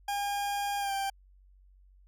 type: tone with pitch glide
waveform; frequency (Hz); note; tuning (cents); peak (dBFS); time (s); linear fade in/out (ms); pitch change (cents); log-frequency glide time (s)
40% pulse; 809 to 786.4; G#5 to G5; -46 to +5; -29; 0.08-1.1; 5; -49; 0.79-0.93
effects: added 47 Hz sine -56 dBFS peak until 2.07 s